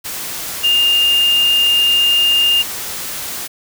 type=tone in noise; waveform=sine; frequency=2814 Hz; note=F7; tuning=12 cents sharp; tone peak=-10 dBFS; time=0.63-2.63 s; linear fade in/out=20 ms; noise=white; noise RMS=-25 dBFS; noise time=0.04-3.48 s; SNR=+12 dB; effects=none